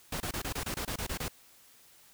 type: noise bursts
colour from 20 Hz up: pink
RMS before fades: -35 dBFS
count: 11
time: 0.12-1.283 s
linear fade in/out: 5 ms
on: 83 ms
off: 25 ms
effects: white hiss -59 dBFS RMS until 2.13 s